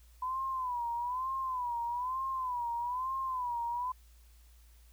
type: tone with vibrato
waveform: sine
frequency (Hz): 1000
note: B5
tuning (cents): +21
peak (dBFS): -32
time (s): 0.22-3.92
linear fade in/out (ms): 5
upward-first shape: sine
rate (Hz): 1.1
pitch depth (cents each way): 110
effects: added 58 Hz sine -56 dBFS peak until 4.92 s + white hiss -67 dBFS RMS until 4.92 s